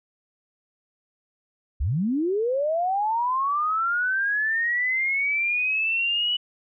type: linear sweep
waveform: sine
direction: up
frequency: 52.1 to 2966 Hz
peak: -21 dBFS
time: 1.8-6.37 s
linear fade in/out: 10 ms
effects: none